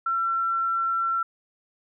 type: tone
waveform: sine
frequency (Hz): 1352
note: E6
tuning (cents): +43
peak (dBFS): -22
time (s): 0.06-1.23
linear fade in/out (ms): 5
effects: none